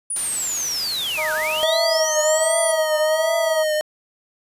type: linear two-way sweep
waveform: sine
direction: down then up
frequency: 9820 to 1434 to 9820 Hz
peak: -22 dBFS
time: 0.1-2.72 s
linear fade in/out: 5 ms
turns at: 1.33 s
type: noise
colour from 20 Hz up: white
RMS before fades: -31 dBFS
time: 0.16-1.64 s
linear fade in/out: 2 ms
type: harmonic tone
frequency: 311.1 Hz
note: D#4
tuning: in tune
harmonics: 2 / 3 / 4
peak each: -25 / -29 / -31 dBFS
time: 1.17-3.64 s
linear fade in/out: 20 ms
type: tone with vibrato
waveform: square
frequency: 636 Hz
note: D#5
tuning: 38 cents sharp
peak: -19 dBFS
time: 1.63-3.81 s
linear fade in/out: 0 ms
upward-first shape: triangle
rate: 1.3 Hz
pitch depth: 82 cents each way
effects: resampled to 32000 Hz